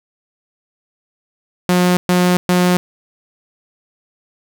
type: tone bursts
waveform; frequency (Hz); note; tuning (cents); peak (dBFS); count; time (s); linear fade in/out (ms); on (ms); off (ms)
sawtooth; 179.4; F3; +47; -7; 3; 1.69-2.77; 0; 280; 120
effects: none